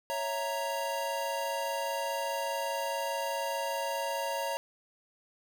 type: chord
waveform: square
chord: A# diminished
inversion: first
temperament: equal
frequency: 554.4 / 659.3 / 932.3 Hz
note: C#5 / E5 / A#5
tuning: 0 / 0 / 0 cents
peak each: -36 / -39 / -35 dBFS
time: 0.1-4.57 s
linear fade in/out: 0 ms
effects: none